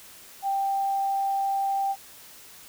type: tone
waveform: sine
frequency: 786 Hz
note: G5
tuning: 4 cents sharp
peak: -23 dBFS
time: 0.42-1.96 s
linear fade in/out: 50 ms
effects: white hiss -48 dBFS RMS until 2.68 s